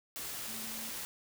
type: tone in noise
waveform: sine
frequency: 222.8 Hz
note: A3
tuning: 22 cents sharp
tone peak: -49 dBFS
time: 0.48-0.9 s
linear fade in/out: 0 ms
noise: white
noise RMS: -41 dBFS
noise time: 0.16-1.05 s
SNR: -11 dB
effects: none